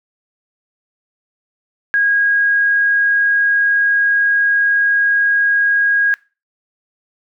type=tone; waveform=sine; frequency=1639 Hz; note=G#6; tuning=23 cents flat; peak=-11 dBFS; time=1.94-6.14 s; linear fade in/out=0 ms; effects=noise-tail reverb RT60 0.3 s tail -21 dB re dry